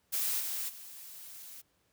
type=noise with level steps; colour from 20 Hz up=blue; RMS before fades=-32 / -36 / -48 dBFS; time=0.12-1.62 s; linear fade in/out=20 ms; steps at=0.39 / 0.68 s; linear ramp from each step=20 ms; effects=pink hiss -73 dBFS RMS until 1.92 s + high-pass 60 Hz 12 dB/octave